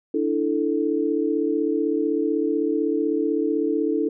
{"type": "chord", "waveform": "sine", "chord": "D suspended second", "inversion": "none", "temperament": "equal", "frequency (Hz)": [293.7, 329.6, 440], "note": ["D4", "E4", "A4"], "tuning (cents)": [0, 0, 0], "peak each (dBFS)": -24, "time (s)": [0.14, 4.09], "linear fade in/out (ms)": 5, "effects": []}